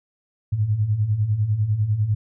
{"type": "beating tone pair", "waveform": "sine", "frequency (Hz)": [99.5, 109.5], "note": ["G2", "A2"], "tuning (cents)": [26, -8], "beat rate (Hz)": 10, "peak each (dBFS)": [-25, -19], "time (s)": [0.52, 2.15], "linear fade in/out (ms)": 10, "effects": []}